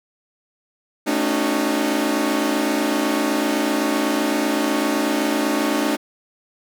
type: chord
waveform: sawtooth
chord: D# half-diminished seventh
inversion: second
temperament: equal with one note detuned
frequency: 220 / 277.2 / 305.1 / 370 Hz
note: A3 / C#4 / D#4 / F#4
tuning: 0 / 0 / -34 / 0 cents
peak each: -22 / -19 / -18 / -24 dBFS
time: 1.06-5.97 s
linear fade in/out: 20 ms
effects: none